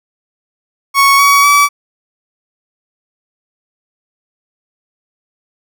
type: tone with pitch steps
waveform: 30% pulse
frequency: 1108.7 / 1128.1 / 1147.8 Hz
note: C#6 / C#6 / D6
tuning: 0 / +30 / -40 cents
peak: -3 dBFS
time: 0.94-1.69 s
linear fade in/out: 50 ms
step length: 250 ms
effects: none